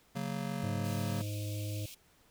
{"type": "chord", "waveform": "square", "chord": "F# major", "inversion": "second", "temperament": "just", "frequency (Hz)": [138.75, 185, 231.2], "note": ["C#3", "F#3", "A#3"], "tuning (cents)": [2, 0, -14], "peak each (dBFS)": [-40, -39, -41], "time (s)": [0.15, 1.22], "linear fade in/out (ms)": 10}
{"type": "harmonic tone", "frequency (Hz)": 103.83, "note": "G#2", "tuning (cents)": 0, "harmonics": [1, 3, 5, 6], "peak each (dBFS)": [-35, -45, -49, -51], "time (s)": [0.63, 1.86], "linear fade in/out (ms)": 5}
{"type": "high-pass noise", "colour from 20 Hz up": "pink", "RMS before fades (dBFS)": -49, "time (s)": [0.84, 1.95], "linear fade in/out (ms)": 10, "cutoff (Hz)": 2300, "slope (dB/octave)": 96}
{"effects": ["pink hiss -66 dBFS RMS until 2.3 s"]}